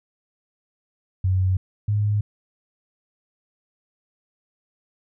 sine tone pair in turn, 93.4 / 104.2 Hz, F#2 / G#2, +17 / +6 cents, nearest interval major second, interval 189 cents, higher second, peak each -17 / -18 dBFS, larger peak first, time 1.24-1.57 / 1.88-2.21 s, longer neither, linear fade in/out 5 ms, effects none

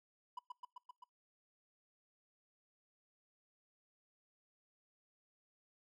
triangle tone with echo, 987.8 Hz, B5, in tune, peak -40 dBFS, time 0.37-0.39 s, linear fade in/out 5 ms, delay 130 ms, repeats 5, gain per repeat -2 dB, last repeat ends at 1.04 s, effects noise-tail reverb RT60 0.2 s tail -26 dB re dry

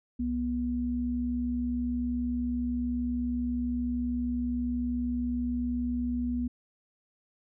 sine tone pair together, 64.3 / 243.2 Hz, C2 / B3, -30 / -26 cents, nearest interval octave + major seventh, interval 2304 cents, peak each -35 / -28 dBFS, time 0.19-6.48 s, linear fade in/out 10 ms, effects none

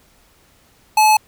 square tone, 860 Hz, A5, 40 cents flat, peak -10 dBFS, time 0.97-1.17 s, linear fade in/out 5 ms, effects pink hiss -54 dBFS RMS until 1.27 s

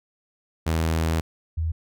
sawtooth / sine tone pair in turn, 81 / 81 Hz, E2 / E2, -30 / -30 cents, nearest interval unison, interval 0 cents, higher neither, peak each -17 / -22 dBFS, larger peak first, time 0.66-1.21 / 1.57-1.72 s, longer first, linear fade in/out 10 ms, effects none

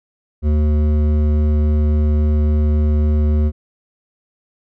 triangle tone with hard clipping, 75.3 Hz, D2, 44 cents sharp, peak -14 dBFS, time 0.42-3.52 s, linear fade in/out 50 ms, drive 15 dB, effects none

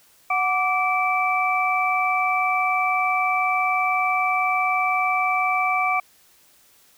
sine tone cluster, 739 / 1165 / 2321 Hz, F#5 / D6 / D7, -2 / -14 / -21 cents, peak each -23 dBFS, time 0.3-6 s, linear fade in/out 5 ms, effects white hiss -56 dBFS RMS until 6.97 s

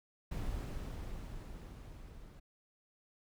brown noise with level ramp, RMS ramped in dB -38 to -53 dBFS, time 0.31-2.4 s, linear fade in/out 10 ms, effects none

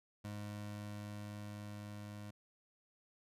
25% pulse tone with level ramp, 103.83 Hz, G#2, in tune, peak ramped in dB -39 to -43 dBFS, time 0.24-2.31 s, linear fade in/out 10 ms, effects resampled to 32000 Hz

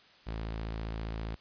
sawtooth tone, 55 Hz, A1, in tune, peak -31 dBFS, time 0.26-1.36 s, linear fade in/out 20 ms, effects white hiss -59 dBFS RMS until 1.4 s + resampled to 11025 Hz

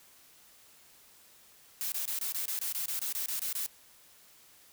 blue noise bursts, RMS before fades -34 dBFS, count 14, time 1.81-3.662 s, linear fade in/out 0 ms, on 110 ms, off 24 ms, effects white hiss -59 dBFS RMS until 4.72 s

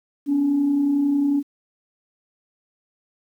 sine tone pair together, 253.8 / 284.9 Hz, B3 / C#4, +47 / +48 cents, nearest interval major second, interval 201 cents, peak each -28 / -16 dBFS, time 0.26-1.43 s, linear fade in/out 50 ms, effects tanh soft clip ceiling -12 dBFS + 9-bit

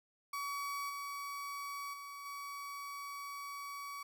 35% pulse tone with level steps, 1134 Hz, C#6, 39 cents sharp, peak -36 / -39 / -44 / -41 dBFS, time 0.33-4.03 s, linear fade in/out 5 ms, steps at 0.89 / 1.93 / 2.25 s, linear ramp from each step 10 ms, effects none

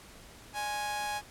sawtooth tone with amplitude modulation, 830.6 Hz, G#5, in tune, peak -26 dBFS, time 0.53-1.22 s, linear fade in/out 50 ms, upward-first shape sine, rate 232 Hz, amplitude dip 55%, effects pink hiss -52 dBFS RMS until 1.3 s + low-pass 12000 Hz 12 dB/octave

